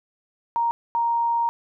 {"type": "tone pair in turn", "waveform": "sine", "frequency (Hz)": [934, 934], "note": ["A#5", "A#5"], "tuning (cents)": [3, 3], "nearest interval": "unison", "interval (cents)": 0, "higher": "neither", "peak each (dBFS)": -19, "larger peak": "neither", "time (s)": [[0.56, 0.71], [0.95, 1.49]], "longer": "second", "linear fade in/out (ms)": 0, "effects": []}